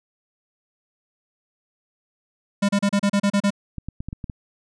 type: tone bursts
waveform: square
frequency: 201.1 Hz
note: G3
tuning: 44 cents sharp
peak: -17 dBFS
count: 9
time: 2.62-3.505 s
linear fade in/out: 10 ms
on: 69 ms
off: 33 ms
type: clicks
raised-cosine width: 5 ms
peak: -18 dBFS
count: 7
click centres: 3.783 / 3.886 / 4.005 / 4.086 / 4.129 / 4.242 / 4.298 s
effects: resampled to 22050 Hz